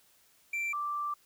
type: tone pair in turn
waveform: triangle / sine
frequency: 2349 / 1174.5 Hz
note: D7 / D6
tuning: 0 / 0 cents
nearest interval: octave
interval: 1200 cents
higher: first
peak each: -29 / -31 dBFS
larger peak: first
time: 0.53-0.73 / 0.73-1.14 s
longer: second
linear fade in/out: 5 ms
effects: white hiss -65 dBFS RMS until 1.25 s